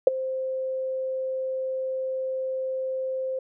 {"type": "tone with ADSR envelope", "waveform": "sine", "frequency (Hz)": 523, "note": "C5", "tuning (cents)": -1, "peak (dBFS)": -8, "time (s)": [0.07, 3.39], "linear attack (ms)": 3, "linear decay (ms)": 15, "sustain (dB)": -18, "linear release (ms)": 4, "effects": []}